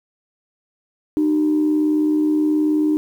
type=tone pair together; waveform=sine; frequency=304.5 / 383.3 Hz; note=D#4 / G4; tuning=-37 / -39 cents; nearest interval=major third; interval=398 cents; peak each=-14 / -25 dBFS; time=1.17-2.97 s; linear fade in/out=0 ms; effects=tanh soft clip ceiling -9 dBFS + 8-bit